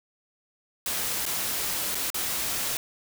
white noise with dropouts, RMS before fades -29 dBFS, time 0.86-2.77 s, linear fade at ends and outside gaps 1 ms, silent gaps 1.254-1.263 / 1.947-1.953 / 2.102-2.144 s, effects none

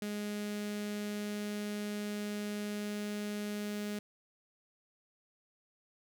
sawtooth tone with notch filter, 207.7 Hz, G#3, in tune, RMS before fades -38 dBFS, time 0.02-3.99 s, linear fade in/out 2 ms, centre 960 Hz, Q 1.3, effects none

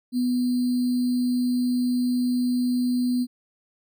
sine tone with sample-and-hold, 247.9 Hz, B3, 7 cents sharp, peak -20 dBFS, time 0.12-3.27 s, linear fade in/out 50 ms, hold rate 4410 Hz, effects none

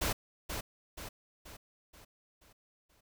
pink noise with echo, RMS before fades -32 dBFS, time 0.01-0.13 s, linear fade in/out 10 ms, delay 480 ms, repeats 6, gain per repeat -6 dB, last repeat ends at 3.01 s, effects none

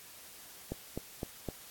click train, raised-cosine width 2 ms, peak -22 dBFS, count 4, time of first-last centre 0.72-1.487 s, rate 3.91 Hz, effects white hiss -52 dBFS RMS until 1.7 s + AAC 64 kbps

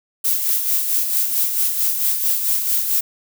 violet noise with tremolo, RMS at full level -17 dBFS, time 0.24-3.01 s, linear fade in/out 10 ms, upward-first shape sine, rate 4.5 Hz, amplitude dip 50%, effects none

